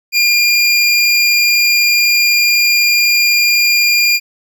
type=tone; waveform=25% pulse; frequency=2406 Hz; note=D7; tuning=41 cents sharp; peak=-5 dBFS; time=0.12-4.2 s; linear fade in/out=50 ms; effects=none